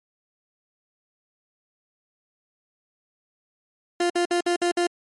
30% pulse tone bursts, 349.2 Hz, F4, in tune, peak -17 dBFS, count 6, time 4-4.87 s, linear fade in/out 5 ms, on 100 ms, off 54 ms, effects MP3 48 kbps

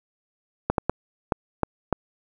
clicks, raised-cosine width 1 ms, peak -6 dBFS, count 6, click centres 0.7 / 0.782 / 0.896 / 1.322 / 1.633 / 1.927 s, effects 8-bit

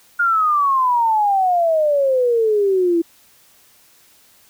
sine exponential sweep, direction down, 1430 to 329.6 Hz, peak -13 dBFS, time 0.19-3.02 s, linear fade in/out 10 ms, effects white hiss -52 dBFS RMS until 4.49 s

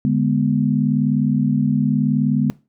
sine chord, G# diminished, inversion second, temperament equal, 146.83 / 207.7 / 246.9 Hz, D3 / G#3 / B3, 0 / 0 / 0 cents, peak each -19 dBFS, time 0.05-2.5 s, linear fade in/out 0 ms, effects noise-tail reverb RT60 0.3 s tail -21 dB re dry

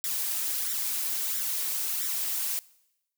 blue noise with flanger, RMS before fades -30 dBFS, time 0.04-2.59 s, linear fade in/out 0 ms, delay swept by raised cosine 0.54 to 3.94 ms, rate 1.5 Hz, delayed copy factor +0.65, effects noise-tail reverb RT60 0.9 s tail -22 dB re dry

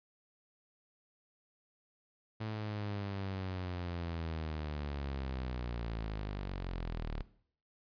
sawtooth linear sweep, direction down, 110 to 36.31 Hz, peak -33 dBFS, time 2.4-7.23 s, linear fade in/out 10 ms, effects noise-tail reverb RT60 0.6 s tail -18 dB re dry + resampled to 11025 Hz

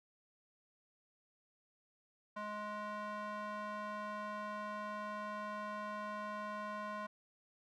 square tone with band-pass filter, 209.8 Hz, G#3, 18 cents sharp, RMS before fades -43 dBFS, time 2.36-7.07 s, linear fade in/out 10 ms, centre 1100 Hz, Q 1.9, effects none

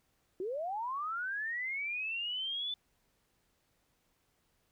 sine linear sweep, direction up, 349.2 to 3520 Hz, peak -34 dBFS, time 0.4-2.74 s, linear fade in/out 2 ms, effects pink hiss -75 dBFS RMS until 4.71 s

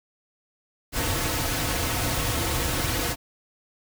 pink noise with comb filter, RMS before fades -26 dBFS, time 0.92-3.16 s, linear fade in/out 50 ms, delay 5 ms, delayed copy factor -0.6, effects none

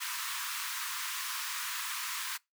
pink high-pass noise, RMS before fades -37 dBFS, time 0-2.38 s, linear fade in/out 20 ms, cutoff 960 Hz, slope 96 dB/octave, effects noise-tail reverb RT60 0.2 s tail -24 dB re dry

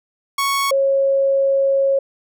sawtooth / sine tone pair in turn, 1108.7 / 546.4 Hz, C#6 / C#5, 0 / -25 cents, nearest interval octave, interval 1225 cents, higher first, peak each -13 dBFS, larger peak neither, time 0.38-0.71 / 0.71-1.99 s, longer second, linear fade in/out 5 ms, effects none

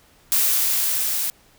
blue noise with level ramp, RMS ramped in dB -18 to -24 dBFS, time 0.32-1.3 s, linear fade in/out 0 ms, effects pink hiss -55 dBFS RMS until 1.58 s

